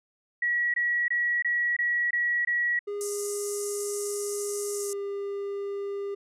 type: tone bursts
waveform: sine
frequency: 1922 Hz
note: B6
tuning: 48 cents flat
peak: -23 dBFS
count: 7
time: 0.42-2.792 s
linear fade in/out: 5 ms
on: 320 ms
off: 22 ms
type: tone with pitch glide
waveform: triangle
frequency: 408.7 to 400.5 Hz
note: G#4 to G4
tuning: -28 to +37 cents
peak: -28 dBFS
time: 2.87-6.15 s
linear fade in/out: 10 ms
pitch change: -35 cents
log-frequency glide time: 4.73-4.97 s
type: band-pass noise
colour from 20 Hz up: pink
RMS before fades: -37 dBFS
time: 3.01-4.93 s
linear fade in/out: 0 ms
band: 5800 to 11000 Hz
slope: 48 dB/octave
effects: none